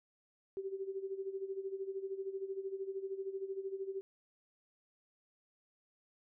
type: tone with tremolo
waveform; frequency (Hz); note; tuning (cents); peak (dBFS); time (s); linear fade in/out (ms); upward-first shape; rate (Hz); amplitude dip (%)
sine; 387.4; G4; -20; -35; 0.57-4.01; 0; sine; 13; 75
effects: none